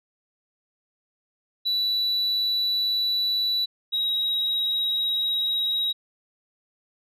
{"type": "tone pair in turn", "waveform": "sine", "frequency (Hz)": [3951, 3821], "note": ["B7", "A#7"], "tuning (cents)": [0, 42], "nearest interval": "minor second", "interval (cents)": 58, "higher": "first", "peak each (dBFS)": [-19, -20], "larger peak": "first", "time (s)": [[1.65, 3.66], [3.92, 5.93]], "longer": "neither", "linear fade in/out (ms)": 20, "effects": ["tanh soft clip ceiling -20 dBFS"]}